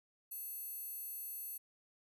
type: tone with high-pass filter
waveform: square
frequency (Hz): 880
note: A5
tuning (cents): 0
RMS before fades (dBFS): -45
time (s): 0.31-1.58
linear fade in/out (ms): 10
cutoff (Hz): 11000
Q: 5.5
effects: none

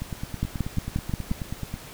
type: two click trains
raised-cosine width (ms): 5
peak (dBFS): -12 / -18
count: 6 / 17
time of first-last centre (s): 0.43-1.315 / 0.02-1.74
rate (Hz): 5.65 / 9.3
effects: pink hiss -43 dBFS RMS until 1.93 s

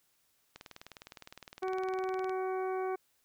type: click train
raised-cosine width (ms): 0.2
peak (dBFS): -29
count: 35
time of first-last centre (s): 0.56-2.295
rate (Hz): 19.6
type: harmonic tone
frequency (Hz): 375.4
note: F#4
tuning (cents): +25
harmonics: 1 / 2 / 3 / 4 / 5 / 6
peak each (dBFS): -33 / -38 / -43 / -48 / -58 / -51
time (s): 1.62-2.96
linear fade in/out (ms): 10
effects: white hiss -73 dBFS RMS until 3.24 s

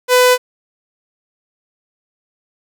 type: tone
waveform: sawtooth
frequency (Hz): 500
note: B4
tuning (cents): +21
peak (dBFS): -4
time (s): 0.08-0.38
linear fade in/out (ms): 50
effects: none

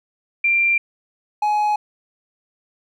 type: tone pair in turn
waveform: sine / triangle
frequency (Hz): 2372 / 840.4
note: D7 / G#5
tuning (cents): +17 / +20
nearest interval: octave + tritone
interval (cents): 1797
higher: first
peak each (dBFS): -14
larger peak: neither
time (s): 0.44-0.78 / 1.42-1.76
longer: neither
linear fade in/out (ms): 5
effects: none

